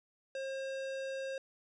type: tone with hard clipping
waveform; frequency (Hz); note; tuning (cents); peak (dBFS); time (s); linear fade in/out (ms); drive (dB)
sine; 536; C5; +42; -39; 0.35-1.38; 2; 17
effects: resampled to 24000 Hz